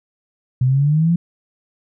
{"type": "exponential sweep", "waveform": "sine", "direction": "up", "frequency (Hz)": [124.4, 174.61], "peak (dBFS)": -12, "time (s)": [0.61, 1.16], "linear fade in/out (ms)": 5, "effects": []}